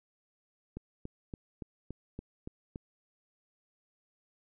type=click train; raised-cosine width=3 ms; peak=-27 dBFS; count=8; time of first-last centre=0.77-2.759 s; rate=3.52 Hz; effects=none